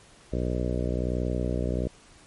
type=harmonic tone; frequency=61.3 Hz; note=B1; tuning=12 cents flat; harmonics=1 / 2 / 3 / 4 / 5 / 6 / 7 / 8 / 9 / 10; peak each=-29 / -32 / -34 / -35 / -36 / -37 / -37 / -38 / -39 / -39 dBFS; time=0.32-1.88 s; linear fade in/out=10 ms; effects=pink hiss -54 dBFS RMS until 2.26 s + MP3 48 kbps